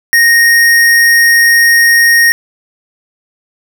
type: tone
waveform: square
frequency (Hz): 1861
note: A#6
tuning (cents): -3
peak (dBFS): -5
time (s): 0.13-2.32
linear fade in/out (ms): 0
effects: none